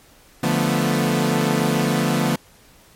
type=chord; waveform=sawtooth; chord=B half-diminished seventh; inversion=first; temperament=equal; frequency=146.83 / 174.61 / 220 / 246.9 Hz; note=D3 / F3 / A3 / B3; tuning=0 / 0 / 0 / 0 cents; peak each=-19 dBFS; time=0.43-2.36 s; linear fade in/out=5 ms; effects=pink hiss -51 dBFS RMS until 2.95 s + MP3 64 kbps